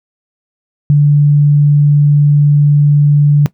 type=tone; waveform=sine; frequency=146 Hz; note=D3; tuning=10 cents flat; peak=-4 dBFS; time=0.9-3.46 s; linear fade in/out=0 ms; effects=noise-tail reverb RT60 0.1 s tail -17 dB re dry